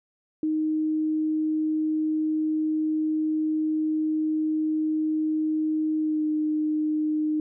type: tone with pitch glide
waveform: sine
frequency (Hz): 311.1 to 306.8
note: D#4 to D#4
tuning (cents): 0 to -24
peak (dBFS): -22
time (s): 0.43-7.4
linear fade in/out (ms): 2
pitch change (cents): -24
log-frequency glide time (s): 5.98-6.24
effects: none